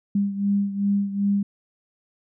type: beating tone pair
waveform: sine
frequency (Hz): 200 / 202.6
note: G3 / G#3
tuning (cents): +35 / -43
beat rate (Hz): 2.6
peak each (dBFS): -21 / -26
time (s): 0.15-1.43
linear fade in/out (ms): 5
effects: none